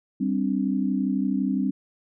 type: chord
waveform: sine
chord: G suspended fourth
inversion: none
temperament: equal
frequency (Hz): 196 / 261.6 / 293.7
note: G3 / C4 / D4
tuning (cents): 0 / 0 / 0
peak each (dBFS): -25 / -25 / -29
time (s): 0.2-1.71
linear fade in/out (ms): 10
effects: none